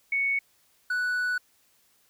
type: tone pair in turn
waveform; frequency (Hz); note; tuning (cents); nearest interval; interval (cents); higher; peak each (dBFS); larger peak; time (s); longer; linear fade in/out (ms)
sine / triangle; 2219 / 1481; C#7 / F#6; +1 / +1; perfect fifth; 700; first; -23; neither; 0.12-0.39 / 0.9-1.38; second; 5
effects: white hiss -65 dBFS RMS until 2.09 s